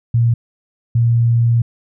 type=tone pair in turn; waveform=sine; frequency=117.3 / 117.3 Hz; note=A#2 / A#2; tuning=+11 / +11 cents; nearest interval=unison; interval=0 cents; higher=neither; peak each=-10 dBFS; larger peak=neither; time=0.14-0.34 / 0.95-1.62 s; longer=second; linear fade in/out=5 ms; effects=none